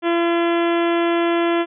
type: harmonic tone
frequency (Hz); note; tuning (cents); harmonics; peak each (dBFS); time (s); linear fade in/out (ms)
340; F4; -46; 1 / 2 / 3 / 4 / 5 / 6 / 7 / 8 / 9 / 10; -17 / -23 / -27 / -29 / -31 / -33 / -34 / -35 / -36 / -37; 0.02-1.66; 50
effects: none